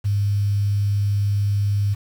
sine tone with quantisation, 101.5 Hz, G#2, 39 cents flat, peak -17 dBFS, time 0.04-1.95 s, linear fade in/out 20 ms, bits 7, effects none

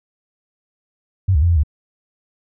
sine tone with pitch steps, 94.9 / 72.1 / 85.9 / 85 / 74.1 Hz, F#2 / D2 / F2 / F2 / D2, +44 / -31 / -28 / -46 / +16 cents, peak -11 dBFS, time 1.28-1.635 s, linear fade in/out 10 ms, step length 71 ms, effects none

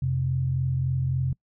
sine tone pair together, 87.25 / 130.81 Hz, F2 / C3, -1 / 0 cents, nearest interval perfect fifth, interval 701 cents, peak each -30 / -23 dBFS, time 0.02-1.33 s, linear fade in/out 5 ms, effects noise-tail reverb RT60 0.1 s tail -25 dB re dry

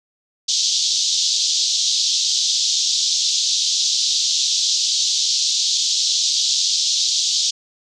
pink band-pass noise, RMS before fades -19 dBFS, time 0.48-7.51 s, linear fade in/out 10 ms, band 3500 to 6700 Hz, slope 48 dB/octave, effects none

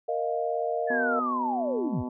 sine chord, Bb suspended fourth, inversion none, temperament just, 466.2 / 621.6 / 699.2 Hz, Bb4 / Eb5 / F5, 0 / -2 / +2 cents, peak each -30 dBFS, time 0.08-1.2 s, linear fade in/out 10 ms
sine linear sweep, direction down, 1760 to 52.9 Hz, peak -26 dBFS, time 0.87-2.04 s, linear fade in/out 50 ms
harmonic tone, 124.6 Hz, B2, 16 cents sharp, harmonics 2 / 3 / 4 / 5 / 6 / 7 / 8 / 9, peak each -31 / -41 / -48 / -42 / -50 / -42 / -47 / -53 dBFS, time 0.9-2.09 s, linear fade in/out 5 ms
effects none

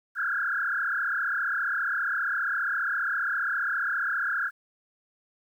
sine tone with frequency modulation, 1515 Hz, F#6, 40 cents sharp, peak -25 dBFS, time 0.15-4.51 s, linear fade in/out 50 ms, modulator 34.9 Hz, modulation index 4.5, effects 10-bit

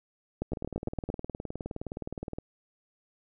two click trains, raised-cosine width 2 ms, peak -22 / -17 dBFS, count 37 / 7, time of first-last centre 0.52-2.385 / 0.42-1.101 s, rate 19.3 / 8.81 Hz, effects none

